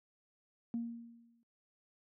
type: tone with exponential decay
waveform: sine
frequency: 233.4 Hz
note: A#3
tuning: 2 cents sharp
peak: -31 dBFS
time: 0.74-1.43 s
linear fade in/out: 0 ms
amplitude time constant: 150 ms
effects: tanh soft clip ceiling -28 dBFS + high-pass 150 Hz 12 dB/octave